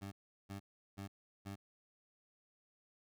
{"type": "tone bursts", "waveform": "20% pulse", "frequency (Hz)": 98.8, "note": "G2", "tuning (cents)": 14, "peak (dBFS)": -39, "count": 4, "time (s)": [0.01, 1.56], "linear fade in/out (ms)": 20, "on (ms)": 110, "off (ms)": 370, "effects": []}